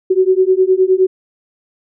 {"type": "beating tone pair", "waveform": "sine", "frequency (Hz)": [370, 379.7], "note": ["F#4", "F#4"], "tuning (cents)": [0, 45], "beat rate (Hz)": 9.7, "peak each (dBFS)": -12, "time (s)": [0.1, 1.07], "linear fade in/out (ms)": 10, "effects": []}